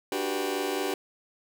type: chord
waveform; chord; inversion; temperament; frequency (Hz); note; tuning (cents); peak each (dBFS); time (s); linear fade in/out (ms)
sawtooth; G major seventh; second; just; 294 / 367.5 / 392 / 490; D4 / F#4 / G4 / B4; +2 / -12 / 0 / -14; -30 / -30 / -27 / -31; 0.12-0.94; 2
effects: none